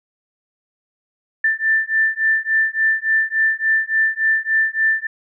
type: beating tone pair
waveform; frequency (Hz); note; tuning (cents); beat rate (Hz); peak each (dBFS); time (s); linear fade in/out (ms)
sine; 1773 / 1776.5; A6 / A6; +13 / +16; 3.5; -18; 1.44-5.07; 5
effects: none